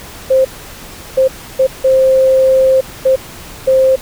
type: tone bursts at uneven times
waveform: sine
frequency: 526 Hz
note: C5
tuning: 9 cents sharp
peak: -6 dBFS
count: 6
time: 0.3-0.45 / 1.17-1.28 / 1.59-1.67 / 1.84-2.81 / 3.05-3.16 / 3.67-3.96 s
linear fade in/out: 10 ms
effects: pink hiss -32 dBFS RMS until 4.01 s